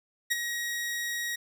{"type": "tone with ADSR envelope", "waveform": "sawtooth", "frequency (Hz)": 1895, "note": "A#6", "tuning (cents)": 28, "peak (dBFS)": -19, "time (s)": [0.3, 1.36], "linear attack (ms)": 18, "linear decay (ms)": 22, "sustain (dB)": -8, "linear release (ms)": 9, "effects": []}